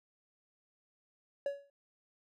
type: tone with exponential decay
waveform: triangle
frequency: 563 Hz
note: C#5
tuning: 27 cents sharp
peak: -27 dBFS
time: 1.46-1.7 s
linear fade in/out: 2 ms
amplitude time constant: 51 ms
effects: none